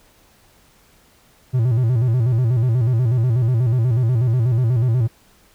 triangle tone with vibrato, 120 Hz, B2, 49 cents flat, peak -12 dBFS, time 1.53-5.08 s, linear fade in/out 20 ms, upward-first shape square, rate 8.2 Hz, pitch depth 110 cents each way, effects pink hiss -54 dBFS RMS until 5.54 s

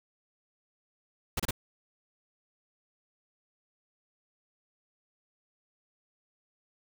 pink noise bursts, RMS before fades -30 dBFS, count 3, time 1.37-1.509 s, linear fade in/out 5 ms, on 27 ms, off 29 ms, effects none

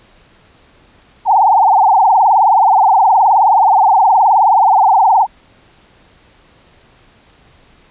sine tone with vibrato, 830.6 Hz, G#5, in tune, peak -6 dBFS, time 1.25-5.27 s, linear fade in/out 50 ms, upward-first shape triangle, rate 19 Hz, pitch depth 240 cents each way, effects pink hiss -48 dBFS RMS until 7.9 s + resampled to 8000 Hz

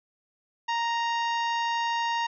harmonic tone with a mistuned harmonic, 932.3 Hz, A#5, in tune, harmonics 1 / 2 / 3 / 4 / 5 / 6 / 7, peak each -26 / -33 / -36 / -40 / -45 / -45 / -48 dBFS, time 0.68-2.27 s, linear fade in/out 10 ms, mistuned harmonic 6, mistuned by -25 cents, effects none

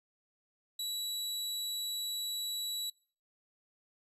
sawtooth tone, 3920 Hz, B7, 14 cents flat, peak -32 dBFS, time 0.79-2.9 s, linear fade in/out 5 ms, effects noise-tail reverb RT60 0.4 s tail -22 dB re dry + resampled to 32000 Hz

